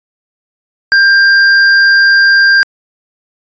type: tone with tanh clipping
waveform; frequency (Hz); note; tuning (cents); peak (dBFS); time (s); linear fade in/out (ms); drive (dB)
sine; 1591; G6; +25; -6; 0.92-2.63; 0; 16
effects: resampled to 16000 Hz